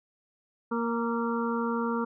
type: harmonic tone with a mistuned harmonic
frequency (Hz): 233.1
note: A#3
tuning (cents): 0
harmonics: 1 / 2 / 4 / 5 / 6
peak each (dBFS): -29 / -32 / -35 / -36 / -37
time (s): 0.71-2.05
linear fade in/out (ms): 10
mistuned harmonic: 6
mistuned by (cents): -26
effects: none